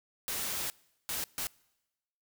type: noise bursts at uneven times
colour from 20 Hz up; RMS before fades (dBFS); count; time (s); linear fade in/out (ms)
white; -35; 3; 0.28-0.7 / 1.09-1.24 / 1.38-1.47; 0
effects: noise-tail reverb RT60 1.0 s tail -25 dB re dry